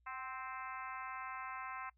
harmonic tone with a mistuned harmonic, 261.6 Hz, C4, in tune, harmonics 3 / 4 / 5 / 6 / 7 / 8 / 9 / 10, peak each -51 / -46 / -49 / -52 / -56 / -52 / -61 / -56 dBFS, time 0.06-1.9 s, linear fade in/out 10 ms, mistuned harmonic 3, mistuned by -37 cents, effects noise-tail reverb RT60 0.1 s tail -22 dB re dry + added 60 Hz sine -70 dBFS peak until 1.97 s

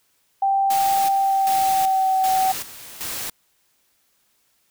sine tone with pitch glide, 784 to 760.4 Hz, G5 to F#5, 0 to +47 cents, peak -16 dBFS, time 0.42-2.52 s, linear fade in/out 5 ms, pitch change -53 cents, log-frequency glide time 1.14-2.14 s
white noise with tremolo, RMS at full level -29 dBFS, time 0.7-3.3 s, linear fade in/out 5 ms, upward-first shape square, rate 1.3 Hz, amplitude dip 70%
effects white hiss -65 dBFS RMS until 4.7 s

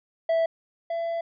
triangle tone pair in turn, 658 / 670.7 Hz, E5 / E5, -3 / +30 cents, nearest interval unison, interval 33 cents, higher second, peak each -18 / -24 dBFS, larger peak first, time 0.29-0.46 / 0.9-1.21 s, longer second, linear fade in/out 5 ms, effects resampled to 11025 Hz

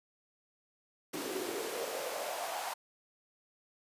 pink noise with high-pass filter sweep, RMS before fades -38 dBFS, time 1.13-2.74 s, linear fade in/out 10 ms, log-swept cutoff 300 to 830 Hz, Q 4.4, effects resampled to 32000 Hz

